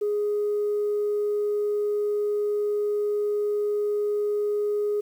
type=tone; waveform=sine; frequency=415.3 Hz; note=G#4; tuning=in tune; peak=-21 dBFS; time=0.01-5.01 s; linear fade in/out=10 ms; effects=tanh soft clip ceiling -19 dBFS + 9-bit